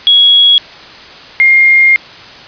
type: tone pair in turn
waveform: sine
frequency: 3331 / 2123 Hz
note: G#7 / C7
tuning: +4 / +25 cents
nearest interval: minor sixth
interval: 779 cents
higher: first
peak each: -3 dBFS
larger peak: neither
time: 0.07-0.58 / 1.4-1.96 s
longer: second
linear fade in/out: 0 ms
effects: white hiss -32 dBFS RMS until 2.47 s + resampled to 11025 Hz